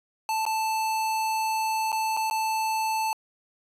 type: tone with dropouts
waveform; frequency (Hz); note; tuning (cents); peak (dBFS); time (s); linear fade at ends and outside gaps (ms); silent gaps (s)
square; 880; A5; 0; -25; 0.29-3.13; 1; 0.453-0.464 / 1.919-1.927 / 2.167-2.172 / 2.3-2.31
effects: resampled to 32000 Hz